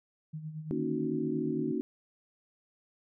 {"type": "tone with tremolo", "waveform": "sine", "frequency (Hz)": 155.56, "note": "D#3", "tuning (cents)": 0, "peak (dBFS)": -35, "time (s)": [0.33, 1.72], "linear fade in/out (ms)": 10, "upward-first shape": "sine", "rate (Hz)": 8.9, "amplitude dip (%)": 60}
{"type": "chord", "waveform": "sine", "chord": "D# minor seventh", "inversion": "second", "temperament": "equal", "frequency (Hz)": [233.1, 277.2, 311.1, 370], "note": ["A#3", "C#4", "D#4", "F#4"], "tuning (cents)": [0, 0, 0, 0], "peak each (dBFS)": -35, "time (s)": [0.71, 1.81], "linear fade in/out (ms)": 0}
{"effects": []}